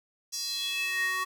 square tone with high-pass filter sweep, 373.4 Hz, F#4, 16 cents sharp, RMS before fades -31 dBFS, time 0.32-1.25 s, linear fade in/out 20 ms, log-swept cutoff 5700 to 1300 Hz, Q 4.7, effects 10-bit

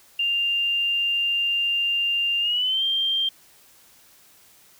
sine tone with pitch glide, 2794 to 3173 Hz, F7 to G7, 0 to +20 cents, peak -20 dBFS, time 0.19-3.29 s, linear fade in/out 5 ms, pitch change +220 cents, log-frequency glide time 2.4-2.83 s, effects white hiss -54 dBFS RMS until 4.79 s

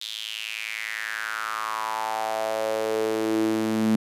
sawtooth tone with high-pass filter sweep, 110 Hz, A2, in tune, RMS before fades -27 dBFS, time 0.01-3.96 s, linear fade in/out 5 ms, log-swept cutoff 3700 to 220 Hz, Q 5.2, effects resampled to 32000 Hz

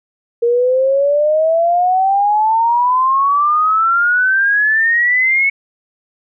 sine exponential sweep, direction up, 466.2 to 2217 Hz, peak -10 dBFS, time 0.42-5.5 s, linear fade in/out 10 ms, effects none

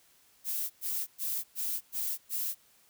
violet noise bursts, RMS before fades -33 dBFS, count 6, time 0.44-2.55 s, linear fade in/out 50 ms, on 260 ms, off 110 ms, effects white hiss -64 dBFS RMS until 2.89 s

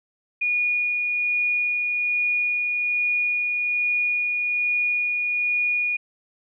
sine tone with tremolo, 2447 Hz, D#7, 29 cents flat, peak -19 dBFS, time 0.41-5.97 s, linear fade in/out 10 ms, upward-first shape sine, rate 1.2 Hz, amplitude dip 25%, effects none

